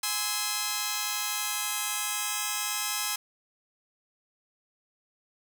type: chord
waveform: 5% pulse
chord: Ab augmented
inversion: none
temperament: just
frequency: 830.6 / 1038.3 / 1297.8 Hz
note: Ab5 / C6 / E6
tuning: 0 / -14 / -27 cents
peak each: -21 dBFS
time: 0.03-3.16 s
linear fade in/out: 5 ms
effects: none